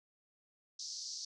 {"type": "band-pass noise", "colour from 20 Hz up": "white", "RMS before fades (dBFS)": -44, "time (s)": [0.79, 1.25], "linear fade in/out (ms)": 5, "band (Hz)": [4500, 6000], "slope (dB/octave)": 48, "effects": []}